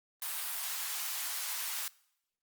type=high-pass noise; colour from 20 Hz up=white; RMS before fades=-37 dBFS; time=0.22-1.88 s; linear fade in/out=2 ms; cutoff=780 Hz; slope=24 dB/octave; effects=noise-tail reverb RT60 0.8 s tail -23 dB re dry + Opus 32 kbps